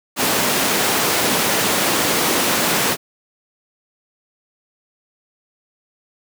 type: high-pass noise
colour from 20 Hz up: pink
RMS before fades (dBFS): -18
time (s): 0.16-2.97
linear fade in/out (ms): 50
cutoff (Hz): 230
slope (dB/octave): 12
effects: none